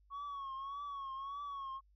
sine tone with vibrato, 1108.7 Hz, C#6, in tune, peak -38 dBFS, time 0.1-1.81 s, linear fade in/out 50 ms, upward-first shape triangle, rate 1.7 Hz, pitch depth 77 cents each way, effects tanh soft clip ceiling -40 dBFS + added 50 Hz sine -65 dBFS peak until 1.95 s

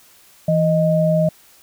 sine tone pair together, 164.81 / 622.2 Hz, E3 / D#5, 0 / 0 cents, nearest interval octave + major seventh, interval 2300 cents, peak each -16 dBFS, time 0.48-1.29 s, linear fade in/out 5 ms, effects white hiss -50 dBFS RMS until 1.62 s

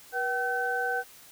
sine tone cluster, 483.6 / 765 / 1527 Hz, B4 / G5 / G6, -36 / -42 / -46 cents, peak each -33 / -31 / -29 dBFS, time 0.12-1.04 s, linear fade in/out 50 ms, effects white hiss -52 dBFS RMS until 1.31 s

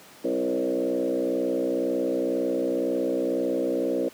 sine tone with frequency modulation, 403.8 Hz, G#4, 49 cents flat, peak -22 dBFS, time 0.24-4.09 s, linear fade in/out 10 ms, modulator 62 Hz, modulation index 2.7, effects pink hiss -49 dBFS RMS until 4.13 s + high-pass 200 Hz 12 dB/octave

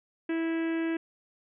harmonic tone, 328.2 Hz, E4, 8 cents flat, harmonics 1 / 2 / 3 / 4 / 5 / 6 / 7 / 8 / 9 / 10, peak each -27 / -42 / -47 / -50 / -41 / -45 / -48 / -47 / -55 / -59 dBFS, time 0.29-0.97 s, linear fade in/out 5 ms, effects none

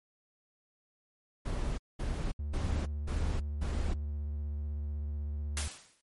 brown noise bursts, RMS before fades -33 dBFS, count 5, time 1.45-3.94 s, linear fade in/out 10 ms, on 330 ms, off 210 ms
triangle tone with vibrato, 73.42 Hz, D2, in tune, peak -31 dBFS, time 2.39-5.68 s, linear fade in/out 5 ms, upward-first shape sine, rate 16 Hz, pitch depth 37 cents each way
white noise with exponential decay, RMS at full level -32 dBFS, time 5.57-6.01 s, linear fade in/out 1 ms, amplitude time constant 95 ms
effects MP3 48 kbps

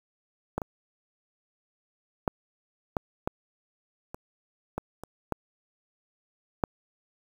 clicks, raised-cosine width 1 ms, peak -14 / -19 / -10 / -12 / -13 / -23 / -16 / -25 / -13 / -9 dBFS, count 10, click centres 0.58 / 0.618 / 2.278 / 2.968 / 3.275 / 4.145 / 4.78 / 5.036 / 5.323 / 6.638 s, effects 7-bit

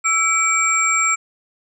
sine tone cluster, 1323 / 2303 / 7450 Hz, E6 / D7 / A#8, +6 / -34 / -2 cents, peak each -19 dBFS, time 0.04-1.16 s, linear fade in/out 20 ms, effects none

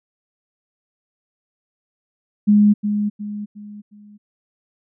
sine tone with echo, 207.7 Hz, G#3, in tune, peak -9 dBFS, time 2.47-2.74 s, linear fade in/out 20 ms, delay 360 ms, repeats 4, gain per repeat -8 dB, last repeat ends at 4.18 s, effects none

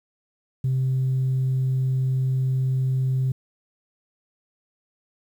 sine tone, 130.81 Hz, C3, in tune, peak -18 dBFS, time 0.64-3.32 s, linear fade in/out 5 ms, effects tanh soft clip ceiling -17 dBFS + 9-bit

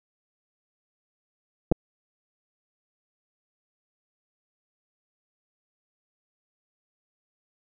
clicks, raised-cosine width 2 ms, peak -8 dBFS, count 2, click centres 1.716 / 1.722 s, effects none

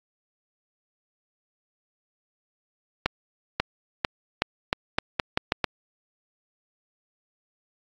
accelerating click train, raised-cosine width 0.3 ms, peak -5 dBFS, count 10, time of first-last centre 3.06-5.643 s, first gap 540 ms, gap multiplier 0.83, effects AAC 64 kbps

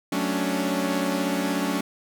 sawtooth chord, D major seventh, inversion first, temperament equal with one note detuned, 185 / 218.9 / 277.2 / 293.7 Hz, F#3 / A3 / C#4 / D4, 0 / -9 / 0 / 0 cents, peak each -25 / -27 / -23 / -26 dBFS, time 0.12-1.81 s, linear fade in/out 5 ms, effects none

